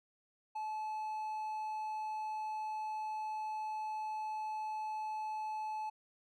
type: tone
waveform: triangle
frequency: 863 Hz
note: A5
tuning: 34 cents flat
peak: -35 dBFS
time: 0.55-5.9 s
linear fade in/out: 10 ms
effects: none